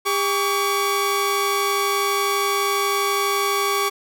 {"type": "tone pair together", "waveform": "sawtooth", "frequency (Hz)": [401.4, 1132.1], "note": ["G4", "C#6"], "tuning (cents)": [41, 36], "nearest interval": "octave + tritone", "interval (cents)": 1795, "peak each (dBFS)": [-19, -17], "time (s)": [0.05, 3.9], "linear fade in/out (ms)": 20, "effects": []}